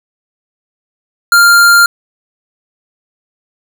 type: tone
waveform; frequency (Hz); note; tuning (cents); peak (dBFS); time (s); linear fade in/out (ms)
square; 1396.9; F6; 0; -4; 1.32-1.86; 2
effects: none